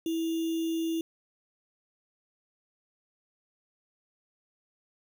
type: tone with sample-and-hold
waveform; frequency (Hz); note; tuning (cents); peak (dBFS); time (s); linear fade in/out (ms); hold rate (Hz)
sine; 327.9; E4; -9; -27; 0.06-1.01; 2; 3150
effects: none